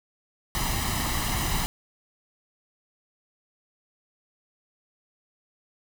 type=noise with comb filter; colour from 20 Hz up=pink; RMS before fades=-27 dBFS; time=0.55-1.66 s; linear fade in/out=0 ms; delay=1 ms; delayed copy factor=+0.65; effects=none

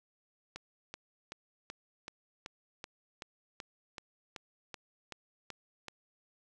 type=click train; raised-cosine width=0.2 ms; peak=-25 dBFS; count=15; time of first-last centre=0.56-5.883 s; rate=2.63 Hz; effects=none

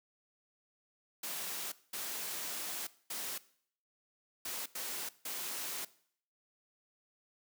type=noise bursts at uneven times; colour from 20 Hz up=white; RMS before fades=-40 dBFS; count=6; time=1.23-1.72 / 1.93-2.87 / 3.1-3.38 / 4.45-4.66 / 4.75-5.09 / 5.25-5.85 s; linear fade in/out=5 ms; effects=noise-tail reverb RT60 0.6 s tail -19 dB re dry + high-pass 200 Hz 12 dB/octave

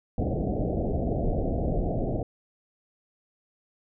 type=low-pass noise; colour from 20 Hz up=pink; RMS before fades=-27 dBFS; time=0.18-2.23 s; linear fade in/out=2 ms; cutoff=740 Hz; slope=96 dB/octave; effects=none

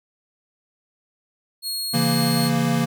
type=tone; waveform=sawtooth; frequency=4300 Hz; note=C8; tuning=47 cents sharp; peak=-22 dBFS; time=1.62-2.51 s; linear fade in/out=50 ms
type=chord; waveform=square; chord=A# diminished; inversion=first; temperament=equal with one note detuned; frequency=138.59 / 168.08 / 233.1 Hz; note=C#3 / E3 / A#3; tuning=0 / +34 / 0 cents; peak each=-25 / -24 / -22 dBFS; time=1.93-2.86 s; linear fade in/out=20 ms
effects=none

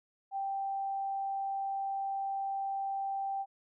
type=tone; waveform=sine; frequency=784 Hz; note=G5; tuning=in tune; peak=-32 dBFS; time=0.31-3.46 s; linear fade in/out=50 ms; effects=none

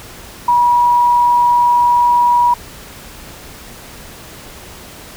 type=tone; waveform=sine; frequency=965 Hz; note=B5; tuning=40 cents flat; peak=-8 dBFS; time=0.48-2.54 s; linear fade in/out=5 ms; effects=pink hiss -35 dBFS RMS until 5.16 s

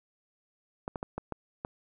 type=clicks; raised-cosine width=1 ms; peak=-20 dBFS; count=6; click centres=0.879 / 0.958 / 1.029 / 1.18 / 1.323 / 1.649 s; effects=none

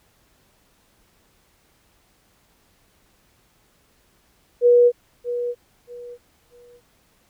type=tone with echo; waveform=sine; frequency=483.8 Hz; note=B4; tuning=36 cents flat; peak=-10 dBFS; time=4.61-4.92 s; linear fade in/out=50 ms; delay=630 ms; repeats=3; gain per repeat=-12 dB; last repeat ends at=6.81 s; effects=pink hiss -61 dBFS RMS until 7.29 s

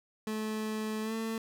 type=tone with pitch glide; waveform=30% pulse; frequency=216.7 to 224 Hz; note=A3 to A3; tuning=-26 to +31 cents; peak=-30 dBFS; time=0.27-1.38 s; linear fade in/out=2 ms; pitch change=+57 cents; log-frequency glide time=1.02-1.14 s; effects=none

